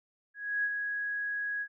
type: tone with ADSR envelope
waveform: sine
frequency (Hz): 1661.2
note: G#6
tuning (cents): 0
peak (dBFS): -26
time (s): 0.34-1.68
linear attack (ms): 300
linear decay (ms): 47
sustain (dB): -5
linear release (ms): 66
effects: none